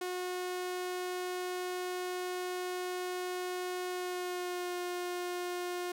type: tone with pitch glide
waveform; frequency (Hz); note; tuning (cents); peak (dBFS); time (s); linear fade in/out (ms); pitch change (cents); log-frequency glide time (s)
sawtooth; 362.8 to 356.4; F#4 to F4; -34 to +35; -31; 0.01-5.92; 5; -31; 3.9-4.77
effects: none